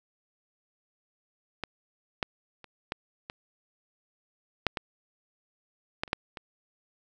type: clicks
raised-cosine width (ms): 0.3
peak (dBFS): -16 / -11 / -30 / -15 / -21 / -7 / -15 / -12 / -30 / -9 / -23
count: 11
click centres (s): 1.637 / 2.228 / 2.643 / 2.921 / 3.299 / 4.667 / 4.772 / 6.035 / 6.078 / 6.131 / 6.372
effects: none